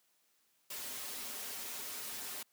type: noise with comb filter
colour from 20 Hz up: white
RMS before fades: -43 dBFS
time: 0.7-2.43 s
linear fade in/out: 5 ms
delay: 6 ms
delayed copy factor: -0.75
effects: white hiss -74 dBFS RMS until 2.52 s + high-pass 150 Hz 12 dB/octave